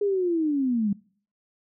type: linear sweep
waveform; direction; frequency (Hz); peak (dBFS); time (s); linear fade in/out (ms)
sine; down; 415.3 to 194.8; -21; 0.01-0.93; 5
effects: noise-tail reverb RT60 0.5 s tail -23 dB re dry